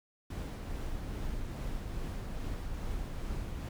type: noise with tremolo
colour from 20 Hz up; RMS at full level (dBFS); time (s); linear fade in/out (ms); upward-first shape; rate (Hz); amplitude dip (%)
brown; -36; 0.3-3.69; 5; triangle; 2.4; 30
effects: none